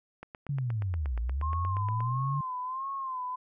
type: click train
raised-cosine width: 0.5 ms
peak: -27 dBFS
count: 16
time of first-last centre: 0.23-2.005 s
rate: 8.45 Hz
type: linear two-way sweep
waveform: sine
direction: down then up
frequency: 145.9 to 54.9 to 145.9 Hz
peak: -28 dBFS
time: 0.49-2.41 s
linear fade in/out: 5 ms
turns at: 1.18 s
type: tone with vibrato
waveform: sine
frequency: 1046.5 Hz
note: C6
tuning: in tune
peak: -32 dBFS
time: 1.42-3.36 s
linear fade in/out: 10 ms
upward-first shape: sine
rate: 1.5 Hz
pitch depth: 81 cents each way
effects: none